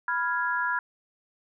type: chord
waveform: sine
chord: F diminished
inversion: second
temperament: equal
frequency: 987.8 / 1396.9 / 1661.2 Hz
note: Cb6 / F6 / Ab6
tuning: 0 / 0 / 0 cents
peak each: -29 dBFS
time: 0.08-0.79 s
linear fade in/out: 2 ms
effects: none